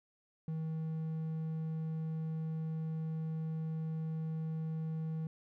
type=tone; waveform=triangle; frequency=159.5 Hz; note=D#3; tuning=43 cents sharp; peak=-33 dBFS; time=0.48-5.27 s; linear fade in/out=2 ms; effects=none